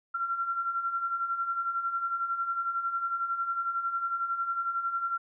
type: beating tone pair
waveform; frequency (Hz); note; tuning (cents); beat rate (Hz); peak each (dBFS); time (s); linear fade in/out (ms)
sine; 1359 / 1370; F6 / F6; -48 / -34; 11; -36 / -29; 0.14-5.18; 10
effects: none